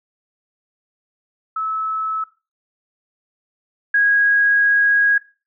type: tone pair in turn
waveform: sine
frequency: 1300 / 1647.4 Hz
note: E6 / G#6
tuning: -24 / -14 cents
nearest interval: major third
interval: 410 cents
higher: second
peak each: -20 / -12 dBFS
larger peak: second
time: 1.56-2.24 / 3.94-5.18 s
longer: second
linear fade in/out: 5 ms
effects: noise-tail reverb RT60 0.3 s tail -17 dB re dry